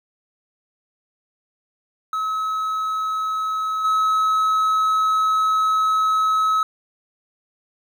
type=tone with level steps; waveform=triangle; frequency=1286 Hz; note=E6; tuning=43 cents flat; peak=-19 / -14 dBFS; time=2.13-6.63 s; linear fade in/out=2 ms; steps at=3.84 s; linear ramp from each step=10 ms; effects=9-bit